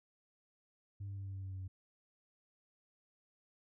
sine tone with pitch steps, 99.7 / 98.84 / 97.99 / 97.14 / 96.3 / 95.47 / 94.65 / 93.83 Hz, G2 / G2 / G2 / G2 / G2 / G2 / F#2 / F#2, +30 / +15 / 0 / -15 / -30 / -45 / +40 / +25 cents, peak -39 dBFS, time 1-1.68 s, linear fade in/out 10 ms, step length 85 ms, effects tanh soft clip ceiling -39 dBFS

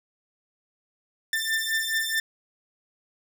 sawtooth beating tone pair, 1783 / 1787.7 Hz, A6 / A6, +22 / +27 cents, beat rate 4.7 Hz, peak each -24 dBFS, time 1.33-2.2 s, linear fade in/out 2 ms, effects none

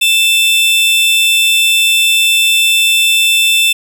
45% pulse tone pair together, 2642 / 3551 Hz, E7 / A7, +3 / +15 cents, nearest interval perfect fourth, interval 512 cents, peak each -11 dBFS, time 0.01-3.73 s, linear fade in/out 10 ms, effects none

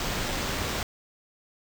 pink noise with sample-and-hold, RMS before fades -30 dBFS, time 0-0.83 s, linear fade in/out 2 ms, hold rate 11025 Hz, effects none

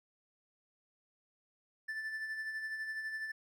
triangle tone with tremolo, 1760 Hz, A6, in tune, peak -34 dBFS, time 1.88-3.32 s, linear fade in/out 10 ms, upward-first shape sine, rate 12 Hz, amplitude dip 45%, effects none

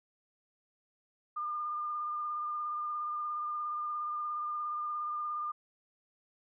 sine tone with vibrato, 1207 Hz, D6, 47 cents sharp, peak -33 dBFS, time 1.36-5.52 s, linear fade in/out 10 ms, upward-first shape triangle, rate 17 Hz, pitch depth 22 cents each way, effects none

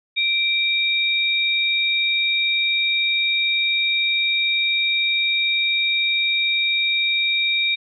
sine tone pair together, 2349 / 3729 Hz, D7 / A#7, 0 / 0 cents, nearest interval minor sixth, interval 800 cents, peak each -20 dBFS, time 0.16-7.76 s, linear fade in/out 20 ms, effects none

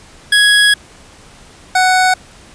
25% pulse tone pair in turn, 1666 / 742.1 Hz, G#6 / F#5, +5 / +5 cents, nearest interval octave + major second, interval 1400 cents, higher first, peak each -3 / -5 dBFS, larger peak first, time 0.32-0.74 / 1.75-2.14 s, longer first, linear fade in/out 5 ms, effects pink hiss -41 dBFS RMS until 2.54 s + resampled to 22050 Hz

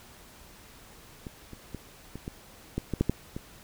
clicks, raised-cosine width 3 ms, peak -25 / -29 / -23 / -25 / -22 / -16 / -16 / -10 / -11 / -22 dBFS, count 10, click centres 1.268 / 1.533 / 1.747 / 2.156 / 2.279 / 2.78 / 2.937 / 3.01 / 3.096 / 3.365 s, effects pink hiss -52 dBFS RMS until 3.63 s

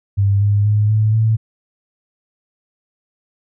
sine tone with pitch steps, 99.7 / 102.38 / 105.14 / 107.97 / 110.88 Hz, G2 / G#2 / G#2 / A2 / A2, +30 / -24 / +22 / -32 / +14 cents, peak -11 dBFS, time 0.17-1.37 s, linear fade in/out 20 ms, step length 240 ms, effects none

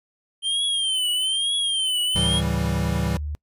square tone with vibrato, 3136 Hz, G7, in tune, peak -21 dBFS, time 0.42-2.42 s, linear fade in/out 50 ms, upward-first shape triangle, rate 1.1 Hz, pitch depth 120 cents each way
sine tone with pitch glide, 73.42 to 74.14 Hz, D2 to D2, 0 to +17 cents, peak -26 dBFS, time 2.15-3.35 s, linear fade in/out 0 ms, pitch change +17 cents, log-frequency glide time 2.52-2.61 s
square chord, A dominant seventh, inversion none, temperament equal, 110 / 138.59 / 164.81 / 196 Hz, A2 / C#3 / E3 / G3, 0 / 0 / 0 / 0 cents, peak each -29 / -32 / -27 / -29 dBFS, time 2.16-3.17 s, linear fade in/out 0 ms
effects noise-tail reverb RT60 0.1 s tail -26 dB re dry + resampled to 32000 Hz

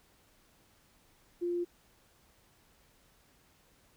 sine tone, 349.2 Hz, F4, in tune, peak -30 dBFS, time 1.41-1.65 s, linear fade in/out 20 ms, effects pink hiss -66 dBFS RMS until 3.96 s

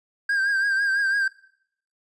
triangle tone with vibrato, 1598 Hz, G6, 33 cents sharp, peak -18 dBFS, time 0.29-1.28 s, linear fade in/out 5 ms, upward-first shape triangle, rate 6 Hz, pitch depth 62 cents each way, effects noise-tail reverb RT60 0.7 s tail -22 dB re dry + resampled to 24000 Hz

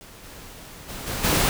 pink noise with level steps, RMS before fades -45 / -42 / -35 / -29 / -20 dBFS, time 0.01-1.49 s, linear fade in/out 0 ms, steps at 0.23 / 0.88 / 1.06 / 1.23 s, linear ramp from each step 20 ms, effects none

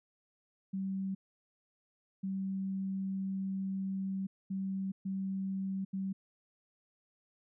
sine tone bursts at uneven times, 192.4 Hz, G3, 32 cents flat, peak -33 dBFS, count 5, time 0.73-1.15 / 2.23-4.27 / 4.5-4.92 / 5.05-5.85 / 5.93-6.13 s, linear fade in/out 10 ms, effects none

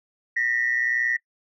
sine tone pair together, 1830.6 / 1952 Hz, A#6 / B6, -32 / -21 cents, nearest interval minor second, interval 111 cents, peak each -23 dBFS, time 0.36-1.17 s, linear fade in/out 10 ms, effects noise-tail reverb RT60 0.1 s tail -23 dB re dry + tanh soft clip ceiling -13 dBFS

